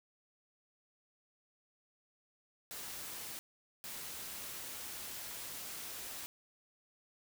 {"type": "noise bursts at uneven times", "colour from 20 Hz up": "white", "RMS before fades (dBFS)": -45, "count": 2, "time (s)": [[2.71, 3.39], [3.84, 6.26]], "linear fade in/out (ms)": 0, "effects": []}